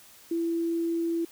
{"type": "tone", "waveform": "sine", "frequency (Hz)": 334.4, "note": "E4", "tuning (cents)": 25, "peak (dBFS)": -25, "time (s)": [0.31, 1.25], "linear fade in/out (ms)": 5, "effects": ["white hiss -53 dBFS RMS until 1.31 s"]}